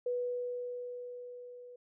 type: tone with level ramp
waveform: sine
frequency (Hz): 491.1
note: B4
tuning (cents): -10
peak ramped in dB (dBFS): -30 to -48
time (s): 0.06-1.76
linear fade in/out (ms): 5
effects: none